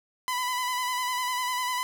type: tone with vibrato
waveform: sawtooth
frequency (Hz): 1000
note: B5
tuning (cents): +21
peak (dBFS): -23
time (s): 0.28-1.83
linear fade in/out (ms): 0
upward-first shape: square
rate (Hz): 10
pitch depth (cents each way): 26
effects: none